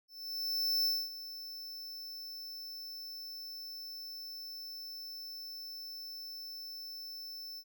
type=tone with ADSR envelope; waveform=square; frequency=5300 Hz; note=E8; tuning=9 cents sharp; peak=-28 dBFS; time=0.08-7.64 s; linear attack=770 ms; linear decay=240 ms; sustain=-15 dB; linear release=59 ms; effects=none